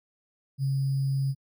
sine tone with sample-and-hold, 136.3 Hz, C#3, 29 cents flat, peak -23 dBFS, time 0.58-1.35 s, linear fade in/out 50 ms, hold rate 4900 Hz, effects MP3 96 kbps

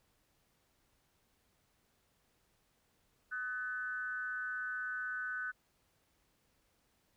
sine tone with amplitude modulation, 1500 Hz, F#6, 23 cents sharp, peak -33 dBFS, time 3.31-5.52 s, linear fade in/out 20 ms, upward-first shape sine, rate 236 Hz, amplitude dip 75%, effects pink hiss -75 dBFS RMS until 7.16 s

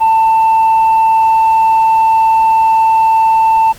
sine tone with tanh clipping, 891 Hz, A5, 22 cents sharp, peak -7 dBFS, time 0-3.73 s, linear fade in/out 20 ms, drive 1 dB, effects pink hiss -37 dBFS RMS until 3.78 s + Opus 32 kbps

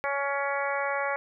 harmonic tone, 280.1 Hz, C#4, 18 cents sharp, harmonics 2 / 3 / 4 / 5 / 6 / 7 / 8, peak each -31 / -33 / -34 / -35 / -36 / -36 / -37 dBFS, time 0.04-1.16 s, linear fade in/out 0 ms, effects none

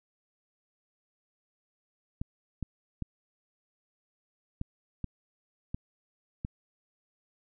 clicks, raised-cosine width 5 ms, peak -21 dBFS, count 7, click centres 2.215 / 2.627 / 3.023 / 4.614 / 5.043 / 5.745 / 6.449 s, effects none

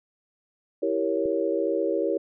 sine chord, E diminished seventh, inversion none, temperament equal, 329.6 / 392 / 466.2 / 554.4 Hz, E4 / G4 / Bb4 / Db5, 0 / 0 / 0 / 0 cents, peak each -28 dBFS, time 0.82-2.18 s, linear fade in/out 10 ms
click, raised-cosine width 3 ms, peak -29 dBFS, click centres 1.257 s
effects none

